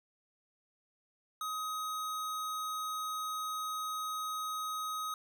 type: tone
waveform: square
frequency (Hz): 1260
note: D#6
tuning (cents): +21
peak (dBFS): -36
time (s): 1.41-5.14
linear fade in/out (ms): 2
effects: none